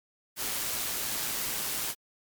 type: noise with amplitude modulation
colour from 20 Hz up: white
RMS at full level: -31 dBFS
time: 0.36-1.95 s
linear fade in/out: 50 ms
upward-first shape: sine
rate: 113 Hz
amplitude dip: 25%
effects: MP3 96 kbps